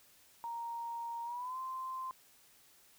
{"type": "tone with pitch glide", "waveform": "sine", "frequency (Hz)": [933, 1041.2], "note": ["A#5", "C6"], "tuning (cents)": [1, -9], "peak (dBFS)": -38, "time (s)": [0.44, 2.11], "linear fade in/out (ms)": 0, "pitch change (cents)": 190, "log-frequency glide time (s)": [1.24, 1.58], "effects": ["white hiss -64 dBFS RMS until 2.98 s"]}